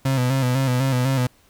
35% pulse tone with vibrato, 129.6 Hz, C3, 16 cents flat, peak -16 dBFS, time 0.05-1.27 s, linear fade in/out 5 ms, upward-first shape square, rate 4 Hz, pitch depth 61 cents each way, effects pink hiss -57 dBFS RMS until 1.49 s

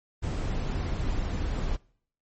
brown noise, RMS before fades -29 dBFS, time 0.22-1.77 s, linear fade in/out 20 ms, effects noise-tail reverb RT60 0.6 s tail -24 dB re dry + MP3 32 kbps

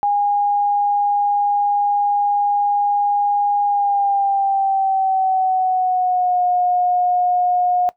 sine tone with pitch glide, 817 to 719.5 Hz, G#5 to F#5, -29 to -49 cents, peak -14 dBFS, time 0.03-7.89 s, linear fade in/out 0 ms, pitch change -220 cents, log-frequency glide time 3.65-6.43 s, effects noise-tail reverb RT60 0.1 s tail -18 dB re dry

